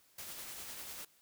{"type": "noise with tremolo", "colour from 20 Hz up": "white", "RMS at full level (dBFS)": -45, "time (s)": [0.18, 1.05], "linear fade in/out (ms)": 5, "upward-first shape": "sine", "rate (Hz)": 10, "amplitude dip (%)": 30, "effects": ["white hiss -68 dBFS RMS until 1.21 s"]}